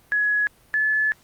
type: tone pair in turn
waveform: sine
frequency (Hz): 1683 / 1726.3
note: G#6 / A6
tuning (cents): +23 / -33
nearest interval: unison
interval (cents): 44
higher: second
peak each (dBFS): -18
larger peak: neither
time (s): 0.12-0.47 / 0.74-1.12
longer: second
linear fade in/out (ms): 0
effects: pink hiss -56 dBFS RMS until 1.23 s + Opus 32 kbps